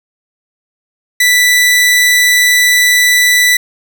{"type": "tone", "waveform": "sawtooth", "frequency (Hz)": 1975.5, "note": "B6", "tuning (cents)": 0, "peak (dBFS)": -3, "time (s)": [1.2, 3.57], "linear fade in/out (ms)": 5, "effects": []}